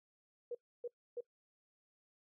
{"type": "tone bursts", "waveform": "sine", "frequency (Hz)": 480.9, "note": "B4", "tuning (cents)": -46, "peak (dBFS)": -38, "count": 3, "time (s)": [0.51, 1.207], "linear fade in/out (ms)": 5, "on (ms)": 39, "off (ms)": 290, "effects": ["noise-tail reverb RT60 0.1 s tail -23 dB re dry"]}